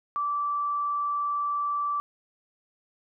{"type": "tone", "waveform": "sine", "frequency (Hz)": 1163, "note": "D6", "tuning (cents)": -17, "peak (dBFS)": -25, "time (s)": [0.16, 2], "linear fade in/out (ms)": 0, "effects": []}